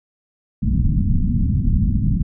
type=low-pass noise; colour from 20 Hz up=pink; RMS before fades=-17 dBFS; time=0.62-2.23 s; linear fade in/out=10 ms; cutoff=240 Hz; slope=48 dB/octave; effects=none